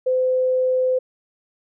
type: tone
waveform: sine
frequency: 512 Hz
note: C5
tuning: 38 cents flat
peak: -16 dBFS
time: 0.06-0.99 s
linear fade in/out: 10 ms
effects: none